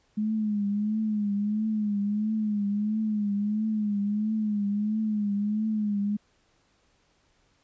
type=tone with vibrato; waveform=sine; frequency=210 Hz; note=G#3; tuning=19 cents sharp; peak=-24 dBFS; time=0.17-6.17 s; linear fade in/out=10 ms; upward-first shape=triangle; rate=1.5 Hz; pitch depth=81 cents each way; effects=pink hiss -67 dBFS RMS until 7.63 s + resampled to 16000 Hz